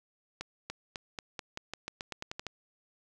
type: accelerating click train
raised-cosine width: 0.2 ms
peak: -20 dBFS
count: 14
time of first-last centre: 0.41-2.467 s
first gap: 290 ms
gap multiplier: 0.89
effects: none